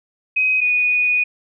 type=tone pair in turn; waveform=sine; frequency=2522 / 2473 Hz; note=D#7 / D#7; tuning=+23 / -11 cents; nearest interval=unison; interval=34 cents; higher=first; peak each=-14 dBFS; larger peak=neither; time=0.36-0.61 / 0.61-1.24 s; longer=second; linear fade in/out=10 ms; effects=none